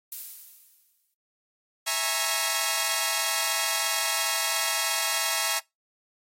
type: noise with exponential decay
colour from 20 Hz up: violet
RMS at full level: -33 dBFS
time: 0.12-1.14 s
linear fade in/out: 2 ms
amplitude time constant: 220 ms
type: chord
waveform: 5% pulse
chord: A# half-diminished seventh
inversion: second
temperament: equal with one note detuned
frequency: 659.3 / 830.6 / 932.3 / 1096 Hz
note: E5 / G#5 / A#5 / C#6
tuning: 0 / 0 / 0 / -20 cents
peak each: -19 dBFS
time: 1.86-5.6 s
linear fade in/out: 20 ms
effects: noise-tail reverb RT60 0.2 s tail -23 dB re dry + AAC 48 kbps